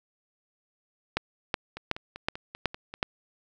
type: two click trains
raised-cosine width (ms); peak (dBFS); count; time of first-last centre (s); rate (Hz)
0.3; -22 / -9; 7 / 6; 1.77-2.94 / 1.17-3.029; 5.13 / 2.69
effects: none